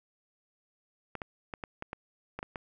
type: clicks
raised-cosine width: 0.5 ms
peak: -22 dBFS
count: 9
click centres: 1.153 / 1.218 / 1.538 / 1.638 / 1.824 / 1.931 / 2.39 / 2.429 / 2.558 s
effects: none